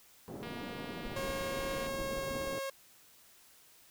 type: band-pass noise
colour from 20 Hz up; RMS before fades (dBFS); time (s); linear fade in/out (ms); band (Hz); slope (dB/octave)
pink; -44; 0.28-2.59; 0; 170 to 520; 12
type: click train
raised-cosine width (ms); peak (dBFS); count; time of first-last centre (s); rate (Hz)
0.3; -31; 343; 0.43-1.867; 238
type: noise with tremolo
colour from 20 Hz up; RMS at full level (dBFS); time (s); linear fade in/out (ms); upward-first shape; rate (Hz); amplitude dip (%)
brown; -43; 1.05-2.53; 2; sine; 17; 100
type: tone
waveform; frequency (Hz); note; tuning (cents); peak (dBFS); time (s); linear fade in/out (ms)
sawtooth; 543; C#5; -36; -32; 1.16-2.7; 5
effects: white hiss -61 dBFS RMS until 3.9 s